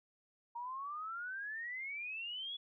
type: exponential sweep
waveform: sine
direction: up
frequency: 931 to 3424 Hz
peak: -40 dBFS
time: 0.55-2.57 s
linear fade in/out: 10 ms
effects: none